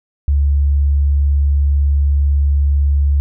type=tone; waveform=sine; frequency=71 Hz; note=C#2; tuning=42 cents sharp; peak=-10 dBFS; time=0.28-3.2 s; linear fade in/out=0 ms; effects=none